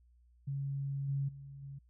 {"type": "tone with level steps", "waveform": "sine", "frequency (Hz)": 138.59, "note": "C#3", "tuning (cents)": 0, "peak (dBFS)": [-34, -31, -46, -43], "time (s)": [0.47, 1.79], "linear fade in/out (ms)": 10, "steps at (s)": [1.08, 1.28, 1.62], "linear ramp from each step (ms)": 10, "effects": ["added 60 Hz sine -62 dBFS peak until 1.89 s"]}